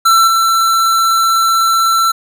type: tone with level steps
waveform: square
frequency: 1342 Hz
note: E6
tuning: 31 cents sharp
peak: -7 / -10 dBFS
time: 0.05-2.12 s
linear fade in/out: 10 ms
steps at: 0.27 s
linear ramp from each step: 10 ms
effects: none